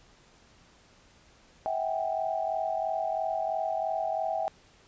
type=tone cluster; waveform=sine; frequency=649 / 755 / 798 Hz; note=E5 / F#5 / G5; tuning=-27 / +35 / +31 cents; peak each=-31 / -32 / -33 dBFS; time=1.66-4.48 s; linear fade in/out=0 ms; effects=pink hiss -59 dBFS RMS until 4.87 s + resampled to 16000 Hz